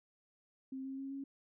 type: tone with pitch steps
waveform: sine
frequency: 264.8 / 268 / 271.3 / 274.6 Hz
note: C4 / C4 / C#4 / C#4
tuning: +21 / +42 / -37 / -16 cents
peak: -40 dBFS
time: 0.72-1.24 s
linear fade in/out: 5 ms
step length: 130 ms
effects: none